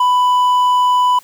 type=tone with hard clipping; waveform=triangle; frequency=994 Hz; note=B5; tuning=11 cents sharp; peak=-11 dBFS; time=0-1.19 s; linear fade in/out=5 ms; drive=7 dB; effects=white hiss -46 dBFS RMS until 1.23 s